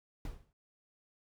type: noise with exponential decay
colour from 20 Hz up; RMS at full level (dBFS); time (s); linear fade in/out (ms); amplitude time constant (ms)
brown; -37; 0.25-0.53; 2; 60
effects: none